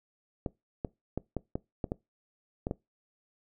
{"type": "clicks", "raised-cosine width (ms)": 2, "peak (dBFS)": -18, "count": 9, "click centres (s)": [0.462, 0.848, 1.176, 1.367, 1.555, 1.842, 1.919, 2.669, 2.711], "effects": ["noise-tail reverb RT60 0.2 s tail -22 dB re dry"]}